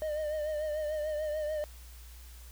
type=tone with vibrato; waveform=triangle; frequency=609 Hz; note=D#5; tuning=37 cents flat; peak=-29 dBFS; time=0.02-1.64 s; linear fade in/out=0 ms; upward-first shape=triangle; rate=6.8 Hz; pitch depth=56 cents each way; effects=added 60 Hz sine -47 dBFS peak until 2.51 s + white hiss -56 dBFS RMS until 2.51 s